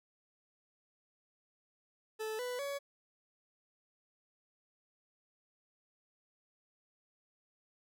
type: tone with pitch steps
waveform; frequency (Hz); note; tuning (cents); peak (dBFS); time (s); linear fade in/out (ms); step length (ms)
40% pulse; 436.3 / 495.4 / 562.6; A4 / B4 / C#5; -15 / +5 / +26; -36; 2.19-2.79; 20; 200
effects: none